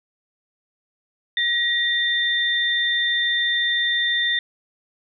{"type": "tone pair together", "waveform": "sine", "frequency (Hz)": [1900, 3587], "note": ["A#6", "A7"], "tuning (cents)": [33, 33], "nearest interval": "major seventh", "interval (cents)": 1100, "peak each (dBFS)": -21, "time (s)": [1.37, 4.39], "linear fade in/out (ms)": 2, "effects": []}